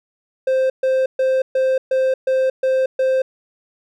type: tone bursts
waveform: triangle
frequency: 523.3 Hz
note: C5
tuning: in tune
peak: -12 dBFS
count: 8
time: 0.47-3.22 s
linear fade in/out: 5 ms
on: 230 ms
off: 130 ms
effects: none